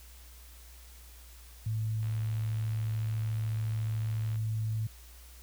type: tone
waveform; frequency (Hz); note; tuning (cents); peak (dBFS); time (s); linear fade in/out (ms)
sine; 110; A2; 0; -29; 1.66-4.87; 5
type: click train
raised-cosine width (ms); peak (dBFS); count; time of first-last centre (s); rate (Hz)
0.3; -35; 173; 2.03-4.357; 73.9
effects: added 60 Hz sine -50 dBFS peak until 5.42 s + white hiss -56 dBFS RMS until 5.42 s